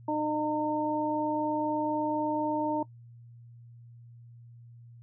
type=harmonic tone; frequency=304 Hz; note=D#4; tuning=40 cents flat; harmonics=1 / 2 / 3; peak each=-30 / -33 / -30 dBFS; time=0.08-2.83 s; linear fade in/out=5 ms; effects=noise-tail reverb RT60 0.1 s tail -20 dB re dry + added 118 Hz sine -48 dBFS peak until 5.02 s